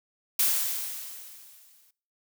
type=noise with exponential decay; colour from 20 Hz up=blue; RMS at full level=-22 dBFS; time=0.39-1.91 s; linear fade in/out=5 ms; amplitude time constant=330 ms; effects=noise-tail reverb RT60 0.5 s tail -22 dB re dry